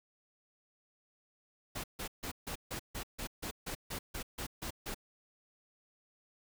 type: noise bursts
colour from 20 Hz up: pink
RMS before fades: -40 dBFS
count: 14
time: 1.75-4.946 s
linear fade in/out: 10 ms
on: 89 ms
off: 150 ms
effects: none